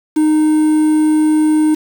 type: tone with quantisation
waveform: triangle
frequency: 308.3 Hz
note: D#4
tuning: 16 cents flat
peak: -7 dBFS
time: 0.16-1.75 s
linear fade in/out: 10 ms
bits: 5
effects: none